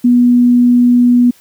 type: tone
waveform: sine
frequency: 243.9 Hz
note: B3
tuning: 21 cents flat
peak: -5 dBFS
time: 0.04-1.31 s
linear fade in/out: 10 ms
effects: white hiss -47 dBFS RMS until 1.4 s